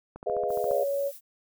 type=click train; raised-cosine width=1 ms; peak=-27 dBFS; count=9; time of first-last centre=0.16-0.712 s; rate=14.5 Hz
type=chord; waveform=sine; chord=F half-diminished seventh; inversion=first; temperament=equal; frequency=415.3 / 493.9 / 622.3 / 698.5 Hz; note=Ab4 / Cb5 / Eb5 / F5; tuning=0 / 0 / 0 / 0 cents; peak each=-31 dBFS; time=0.26-0.84 s; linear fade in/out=10 ms
type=noise; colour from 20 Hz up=violet; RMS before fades=-45 dBFS; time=0.48-1.21 s; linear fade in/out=50 ms
type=tone; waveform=sine; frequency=560 Hz; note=C#5; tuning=18 cents sharp; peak=-25 dBFS; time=0.65-1.12 s; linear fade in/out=50 ms
effects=none